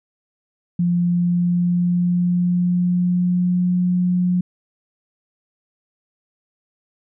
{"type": "tone with pitch glide", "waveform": "sine", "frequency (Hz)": [174.5, 179.51], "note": ["F3", "F3"], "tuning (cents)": [-1, 48], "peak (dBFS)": -15, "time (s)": [0.79, 4.41], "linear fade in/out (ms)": 5, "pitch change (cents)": 49, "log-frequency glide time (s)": [0.92, 3.76], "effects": []}